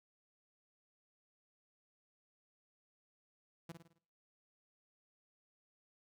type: tone with echo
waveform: sawtooth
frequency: 166.7 Hz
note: E3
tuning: 20 cents sharp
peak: -40 dBFS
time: 3.69-3.72 s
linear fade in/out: 5 ms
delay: 53 ms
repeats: 5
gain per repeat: -6 dB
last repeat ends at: 3.985 s
effects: noise-tail reverb RT60 0.6 s tail -23 dB re dry